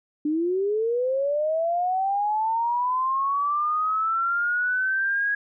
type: linear sweep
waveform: sine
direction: up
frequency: 292.5 to 1661.2 Hz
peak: -21 dBFS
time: 0.25-5.35 s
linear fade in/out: 5 ms
effects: none